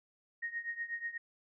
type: tone with tremolo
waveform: sine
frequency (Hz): 1864.7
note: A#6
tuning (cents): 0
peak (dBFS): -33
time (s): 0.42-1.18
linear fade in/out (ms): 10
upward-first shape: triangle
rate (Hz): 8.2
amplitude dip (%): 90
effects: none